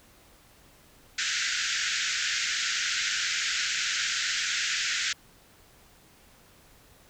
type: band-pass noise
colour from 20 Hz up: pink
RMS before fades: -29 dBFS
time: 1.18-5.13 s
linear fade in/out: 5 ms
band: 1400 to 7400 Hz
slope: 96 dB/octave
effects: pink hiss -57 dBFS RMS until 7.09 s